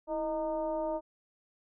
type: tone with frequency modulation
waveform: sine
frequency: 622.3 Hz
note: D#5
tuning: in tune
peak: -30 dBFS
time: 0.07-1.01 s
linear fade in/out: 50 ms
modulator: 297 Hz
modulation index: 0.93
effects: none